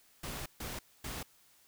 pink noise bursts at uneven times, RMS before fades -41 dBFS, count 3, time 0.23-0.46 / 0.6-0.79 / 1.04-1.23 s, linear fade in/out 5 ms, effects white hiss -65 dBFS RMS until 1.67 s

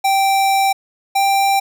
square tone pair in turn, 781 / 786.9 Hz, G5 / G5, -7 / +6 cents, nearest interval unison, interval 13 cents, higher second, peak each -13 dBFS, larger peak neither, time 0.04-0.73 / 1.15-1.6 s, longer first, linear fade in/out 10 ms, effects none

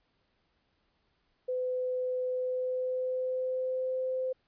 sine tone with pitch glide, 506 to 516 Hz, B4 to C5, +42 to -24 cents, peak -29 dBFS, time 1.48-4.33 s, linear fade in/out 10 ms, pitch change +34 cents, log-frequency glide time 2.3-4 s, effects pink hiss -74 dBFS RMS until 4.47 s + resampled to 11025 Hz

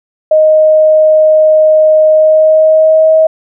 sine tone with pitch glide, 622.3 to 635 Hz, D#5 to D#5, 0 to +35 cents, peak -3 dBFS, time 0.31-3.27 s, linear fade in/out 5 ms, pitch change +35 cents, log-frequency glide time 2.1-3.16 s, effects none

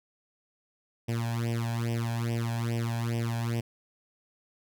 sawtooth tone with flanger, 116.54 Hz, A#2, in tune, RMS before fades -30 dBFS, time 1.08-3.61 s, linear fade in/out 10 ms, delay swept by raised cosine 0.36 to 1.24 ms, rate 2.4 Hz, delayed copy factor +0.95, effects none

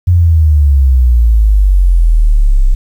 sine exponential sweep, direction down, 90.3 to 31.56 Hz, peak -4 dBFS, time 0.07-2.75 s, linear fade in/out 10 ms, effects 7-bit

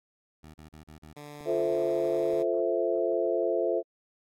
15% pulse tone bursts, 77.6 Hz, D#2, 4 cents flat, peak -40 dBFS, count 5, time 0.43-1.132 s, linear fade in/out 10 ms, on 110 ms, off 38 ms
10% pulse tone, 147 Hz, D3, 2 cents sharp, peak -34 dBFS, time 1.16-2.43 s, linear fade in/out 10 ms
clicks, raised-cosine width 2 ms, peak -34 dBFS, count 2, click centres 1.408 / 2.335 s
sine chord, F major seventh, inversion none, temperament equal, 349.2 / 440 / 523.3 / 659.3 Hz, F4 / A4 / C5 / E5, 0 / 0 / 0 / 0 cents, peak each -30 dBFS, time 1.45-3.83 s, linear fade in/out 50 ms
effects AAC 64 kbps

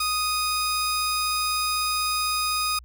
sawtooth tone pair together, 1244.5 / 2489 Hz, D#6 / D#7, 0 / 0 cents, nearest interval octave, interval 1200 cents, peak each -21 dBFS, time 0-2.79 s, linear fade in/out 5 ms, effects added 60 Hz sine -44 dBFS peak until 2.84 s

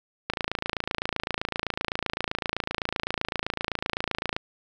click train, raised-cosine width 0.3 ms, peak -10 dBFS, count 114, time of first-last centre 0.3-4.365 s, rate 27.8 Hz, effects none

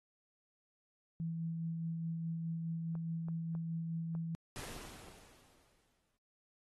sine tone with tremolo, 164.81 Hz, E3, in tune, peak -35 dBFS, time 1.2-4.35 s, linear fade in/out 0 ms, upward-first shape sine, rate 4.8 Hz, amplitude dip 25%
clicks, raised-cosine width 1 ms, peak -38 dBFS, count 7, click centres 2.953 / 3.285 / 3.551 / 4.151 / 4.764 / 4.851 / 5.084 s
pink noise with exponential decay, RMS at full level -44 dBFS, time 4.56-6.17 s, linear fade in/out 0 ms, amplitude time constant 350 ms
effects AAC 32 kbps

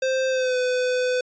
square tone with pitch glide, 523.3 to 502.3 Hz, C5 to B4, 0 to +29 cents, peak -21 dBFS, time 0.02-1.21 s, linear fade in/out 5 ms, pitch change -71 cents, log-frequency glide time 0.29-0.57 s, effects resampled to 16000 Hz

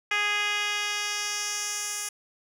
10% pulse tone with band-pass filter sweep, 413.9 Hz, G#4, 6 cents flat, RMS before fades -29 dBFS, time 0.11-2.09 s, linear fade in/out 5 ms, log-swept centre 2400 to 8500 Hz, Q 1.5, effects none

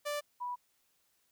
sawtooth / sine tone pair in turn, 587.3 / 981.5 Hz, D5 / B5, 0 / -11 cents, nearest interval major sixth, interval 889 cents, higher second, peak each -30 / -35 dBFS, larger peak first, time 0.05-0.21 / 0.4-0.56 s, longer neither, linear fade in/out 20 ms, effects white hiss -74 dBFS RMS until 1.31 s

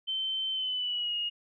sine tone with pitch glide, 3089 to 2866 Hz, G7 to F7, -26 to +44 cents, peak -29 dBFS, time 0.07-1.3 s, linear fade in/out 20 ms, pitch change -130 cents, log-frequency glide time 0.52-1.16 s, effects none

